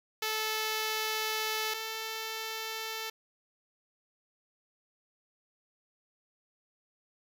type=tone pair in turn; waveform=5% pulse; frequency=436 / 442.9 Hz; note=A4 / A4; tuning=-16 / +11 cents; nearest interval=unison; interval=27 cents; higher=second; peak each=-19 / -24 dBFS; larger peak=first; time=0.22-1.74 / 1.74-3.1 s; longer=first; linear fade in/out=5 ms; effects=none